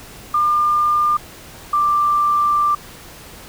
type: tone pair in turn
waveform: sine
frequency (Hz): 1200 / 1180.7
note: D6 / D6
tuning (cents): +37 / +9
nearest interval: unison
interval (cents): 28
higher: first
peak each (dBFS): -13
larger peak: neither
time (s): 0.34-1.17 / 1.73-2.75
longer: second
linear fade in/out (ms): 5
effects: pink hiss -39 dBFS RMS until 3.48 s